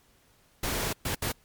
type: noise bursts at uneven times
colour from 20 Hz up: pink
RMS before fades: -30 dBFS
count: 3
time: 0.63-0.93 / 1.05-1.15 / 1.22-1.32 s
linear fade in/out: 5 ms
effects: pink hiss -63 dBFS RMS until 1.44 s + MP3 96 kbps